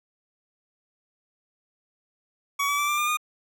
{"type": "tone with pitch steps", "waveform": "25% pulse", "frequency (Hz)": [1128, 1146.4, 1165.1, 1184.1, 1203.4, 1223], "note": ["C#6", "D6", "D6", "D6", "D6", "D#6"], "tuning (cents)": [30, -42, -14, 14, 42, -30], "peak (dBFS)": -19, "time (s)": [2.59, 3.172], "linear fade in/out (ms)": 10, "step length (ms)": 97, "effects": []}